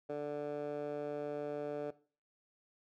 15% pulse tone with band-pass filter, 146.83 Hz, D3, in tune, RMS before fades -39 dBFS, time 0.09-1.91 s, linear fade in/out 10 ms, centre 540 Hz, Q 2.1, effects noise-tail reverb RT60 0.4 s tail -18 dB re dry

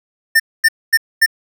square tone bursts, 1800 Hz, A6, 39 cents sharp, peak -8 dBFS, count 4, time 0.35-1.262 s, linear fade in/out 10 ms, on 48 ms, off 240 ms, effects 8-bit

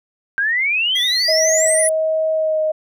sine exponential sweep, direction up, 1563 to 10400 Hz, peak -15 dBFS, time 0.38-1.89 s, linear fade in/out 0 ms
square tone with vibrato, 1975.5 Hz, B6, in tune, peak -24 dBFS, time 0.95-1.88 s, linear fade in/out 10 ms, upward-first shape sine, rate 12 Hz, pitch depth 45 cents each way
sine tone with pitch glide, 634 to 623.5 Hz, D#5 to D#5, +32 to +3 cents, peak -15 dBFS, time 1.28-2.72 s, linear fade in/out 10 ms, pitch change -29 cents, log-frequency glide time 2.33-2.61 s
effects none

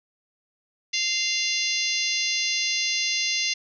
harmonic tone, 694 Hz, F5, 11 cents flat, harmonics 3 / 4 / 5 / 6 / 7 / 8 / 9, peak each -30 / -29 / -32 / -31 / -29 / -33 / -31 dBFS, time 0.93-3.54 s, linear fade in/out 10 ms, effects none

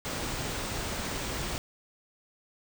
pink band-stop noise, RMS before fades -34 dBFS, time 0.05-1.58 s, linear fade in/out 0 ms, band 9700 to 14000 Hz, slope 96 dB/octave, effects none

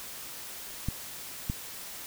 clicks, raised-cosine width 5 ms, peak -17 dBFS, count 2, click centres 0.886 / 1.499 s, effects white hiss -42 dBFS RMS until 2.06 s

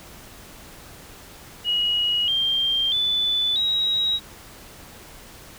sine tone with pitch steps, 2900 / 3181 / 3489 / 3827 Hz, F#7 / G7 / A7 / A#7, -35 / +25 / -15 / +45 cents, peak -19 dBFS, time 1.64-4.2 s, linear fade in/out 50 ms, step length 640 ms, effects pink hiss -44 dBFS RMS until 5.58 s

